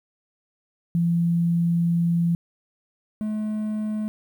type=tone pair in turn; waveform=sine / triangle; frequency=170 / 214.2 Hz; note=F3 / A3; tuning=-46 / -46 cents; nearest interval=major third; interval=400 cents; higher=second; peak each=-18 / -22 dBFS; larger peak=first; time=0.95-2.35 / 3.21-4.08 s; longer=first; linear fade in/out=0 ms; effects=9-bit